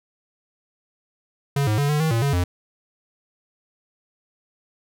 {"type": "tone with pitch steps", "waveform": "square", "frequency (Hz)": [140.7, 106.9, 143.1, 149.4, 159, 115, 140.9, 88.7], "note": ["C#3", "A2", "D3", "D3", "D#3", "A#2", "C#3", "F2"], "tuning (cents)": [26, -49, -45, 30, 38, -23, 29, 27], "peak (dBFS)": -19, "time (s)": [1.56, 2.44], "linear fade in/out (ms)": 5, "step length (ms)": 110, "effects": []}